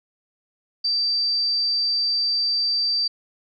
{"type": "tone", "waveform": "sine", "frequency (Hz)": 4664, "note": "D8", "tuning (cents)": -13, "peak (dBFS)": -19, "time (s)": [0.84, 3.08], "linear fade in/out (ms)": 10, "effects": []}